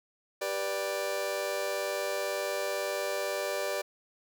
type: chord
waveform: sawtooth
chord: G major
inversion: none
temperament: just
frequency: 392 / 490 / 588 Hz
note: G4 / B4 / D5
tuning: 0 / -14 / +2 cents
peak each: -33 / -33 / -28 dBFS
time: 0.41-3.82 s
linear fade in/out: 10 ms
effects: none